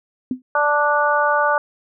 sine tone with exponential decay, 254.5 Hz, C4, 48 cents flat, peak -15 dBFS, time 0.31-0.42 s, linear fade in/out 2 ms, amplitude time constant 23 ms
harmonic tone, 293.7 Hz, D4, in tune, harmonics 2 / 3 / 4 / 5, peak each -20 / -20 / -20 / -20 dBFS, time 0.55-1.58 s, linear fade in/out 2 ms
effects none

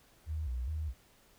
sine tone with vibrato, 69.3 Hz, C#2, in tune, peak -33 dBFS, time 0.26-0.94 s, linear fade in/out 50 ms, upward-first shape square, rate 2.4 Hz, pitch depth 200 cents each way, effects pink hiss -64 dBFS RMS until 1.38 s

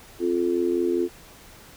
sine tone with amplitude modulation, 349.2 Hz, F4, in tune, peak -16 dBFS, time 0.19-1.09 s, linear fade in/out 50 ms, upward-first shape sine, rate 85 Hz, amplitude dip 95%, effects pink hiss -48 dBFS RMS until 1.76 s

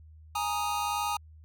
square chord, Ab suspended second, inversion none, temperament equal, 830.6 / 932.3 / 1244.5 Hz, Ab5 / Bb5 / Eb6, 0 / 0 / 0 cents, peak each -33 / -34 / -34 dBFS, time 0.35-1.17 s, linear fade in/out 5 ms, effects added 78 Hz sine -49 dBFS peak until 1.44 s

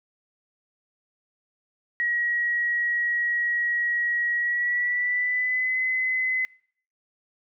sine tone with pitch glide, 1906 to 2031 Hz, A#6 to B6, +38 to +48 cents, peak -22 dBFS, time 2-6.45 s, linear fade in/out 0 ms, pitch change +110 cents, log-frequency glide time 4.35-5.78 s, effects noise-tail reverb RT60 0.6 s tail -25 dB re dry

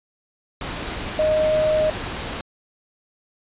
sine tone in noise, 620 Hz, D#5, 6 cents flat, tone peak -16 dBFS, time 1.19-1.9 s, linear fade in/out 2 ms, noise pink, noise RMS -29 dBFS, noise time 0.61-2.41 s, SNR +10 dB, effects resampled to 8000 Hz

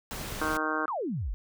pink noise, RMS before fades -37 dBFS, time 0.11-0.57 s, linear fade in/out 0 ms
harmonic tone, 155.56 Hz, D#3, in tune, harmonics 2 / 3 / 4 / 5 / 6 / 7 / 8 / 9 / 10, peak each -34 / -37 / -38 / -39 / -39 / -34 / -36 / -35 / -34 dBFS, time 0.41-0.86 s, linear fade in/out 5 ms
sine exponential sweep, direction down, 1318.5 to 38.89 Hz, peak -29 dBFS, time 0.88-1.34 s, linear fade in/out 0 ms
effects none

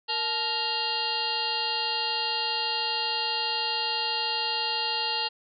harmonic tone with a mistuned harmonic, 466.2 Hz, A#4, in tune, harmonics 1 / 2 / 3 / 4 / 6 / 7 / 8 / 9 / 10, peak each -40 / -32 / -41 / -40 / -31 / -37 / -40 / -31 / -36 dBFS, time 0.08-5.29 s, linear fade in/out 20 ms, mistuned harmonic 2, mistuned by -120 cents, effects none

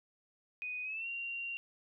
sine tone with pitch glide, 2489 to 2762 Hz, D#7 to F7, 0 to -20 cents, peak -37 dBFS, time 0.62-1.57 s, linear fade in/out 0 ms, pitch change +180 cents, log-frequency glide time 0.83-1.08 s, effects none

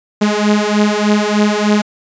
sawtooth beating tone pair, 207.7 / 211 Hz, G#3 / G#3, 0 / +28 cents, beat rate 3.3 Hz, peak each -10 dBFS, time 0.21-1.82 s, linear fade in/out 10 ms, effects resampled to 16000 Hz

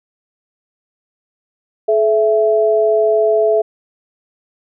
sine tone pair together, 429.4 / 663 Hz, A4 / E5, -42 / +10 cents, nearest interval minor sixth, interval 752 cents, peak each -13 dBFS, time 1.88-3.62 s, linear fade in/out 10 ms, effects none

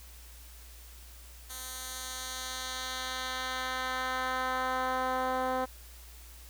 10% pulse tone with band-pass filter sweep, 257.4 Hz, C4, 28 cents flat, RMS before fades -34 dBFS, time 1.49-5.66 s, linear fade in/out 20 ms, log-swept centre 11000 to 610 Hz, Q 0.82, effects added 59 Hz sine -49 dBFS peak until 6.49 s + white hiss -54 dBFS RMS until 6.49 s

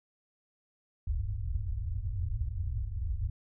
white low-pass noise, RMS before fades -33 dBFS, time 1.07-3.3 s, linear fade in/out 5 ms, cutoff 110 Hz, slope 96 dB/octave, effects none

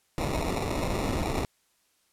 pink noise with sample-and-hold, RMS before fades -29 dBFS, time 0.18-1.45 s, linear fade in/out 0 ms, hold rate 1575 Hz, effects white hiss -69 dBFS RMS until 2.12 s + low-pass 12000 Hz 12 dB/octave

